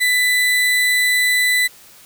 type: tone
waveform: 35% pulse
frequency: 1992 Hz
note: B6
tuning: 14 cents sharp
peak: -12 dBFS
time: 0-1.68 s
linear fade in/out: 20 ms
effects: white hiss -45 dBFS RMS until 2.05 s